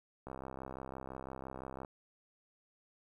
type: click train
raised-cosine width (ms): 1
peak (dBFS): -30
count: 105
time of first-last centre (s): 0.27-1.848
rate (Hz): 65.9
effects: 11-bit